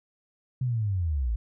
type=linear sweep; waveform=sine; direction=down; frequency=130.81 to 51.3 Hz; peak=-24 dBFS; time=0.61-1.36 s; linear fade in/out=5 ms; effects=none